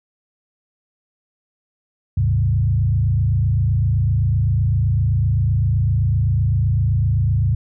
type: tone with frequency modulation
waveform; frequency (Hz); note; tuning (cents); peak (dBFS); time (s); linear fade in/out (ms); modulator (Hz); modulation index
sine; 103.83; G#2; 0; -14; 2.17-7.55; 5; 27.8; 1.2
effects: none